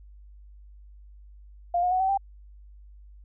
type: tone with pitch steps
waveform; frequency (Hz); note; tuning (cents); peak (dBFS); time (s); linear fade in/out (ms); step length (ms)
sine; 698.5 / 719.8 / 741.7 / 764.4 / 787.7; F5 / F#5 / F#5 / G5 / G5; 0 / -48 / +4 / -44 / +8; -21; 1.74-2.175; 5; 87
effects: added 50 Hz sine -46 dBFS peak until 3.24 s